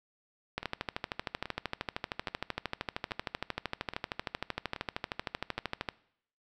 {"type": "two click trains", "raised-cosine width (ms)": 0.3, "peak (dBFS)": [-16, -22], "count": [70, 7], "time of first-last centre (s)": [[0.58, 5.888], [0.63, 5.589]], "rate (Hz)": [13, 1.21], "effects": ["noise-tail reverb RT60 0.7 s tail -21 dB re dry"]}